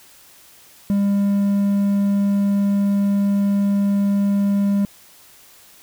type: tone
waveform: triangle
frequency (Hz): 200.5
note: G3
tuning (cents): +39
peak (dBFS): -13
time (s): 0.9-4.85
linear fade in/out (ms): 0
effects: white hiss -48 dBFS RMS until 5.82 s